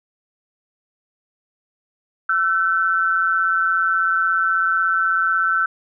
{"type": "tone pair together", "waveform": "sine", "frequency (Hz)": [1341, 1517.4], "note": ["E6", "F#6"], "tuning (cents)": [29, 43], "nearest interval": "major second", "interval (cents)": 214, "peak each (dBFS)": [-18, -19], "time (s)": [2.29, 5.66], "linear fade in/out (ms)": 5, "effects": []}